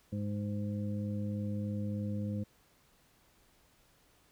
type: harmonic tone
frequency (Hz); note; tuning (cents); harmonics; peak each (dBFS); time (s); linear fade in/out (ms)
103.2; G#2; -10; 1 / 2 / 3 / 5; -36 / -36 / -46 / -46; 0.12-2.44; 10
effects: pink hiss -67 dBFS RMS until 4.31 s